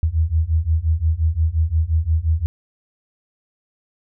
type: beating tone pair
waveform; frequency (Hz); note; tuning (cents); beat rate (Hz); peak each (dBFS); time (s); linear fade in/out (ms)
sine; 77.5 / 83.2; D#2 / E2; -6 / +17; 5.7; -19 / -18; 0.03-2.46; 0
effects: none